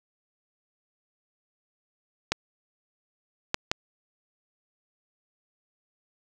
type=clicks; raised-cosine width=0.2 ms; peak=-6 dBFS; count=3; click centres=2.32 / 3.544 / 3.715 s; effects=none